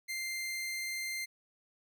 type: tone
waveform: sawtooth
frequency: 2093 Hz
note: C7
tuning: in tune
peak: -32 dBFS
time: 0.08-1.26 s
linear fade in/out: 20 ms
effects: none